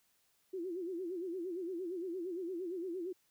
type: tone with vibrato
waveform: sine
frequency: 356 Hz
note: F4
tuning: 33 cents sharp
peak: -37 dBFS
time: 0.53-3.13 s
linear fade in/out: 10 ms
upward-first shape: sine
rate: 8.7 Hz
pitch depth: 130 cents each way
effects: white hiss -74 dBFS RMS until 3.3 s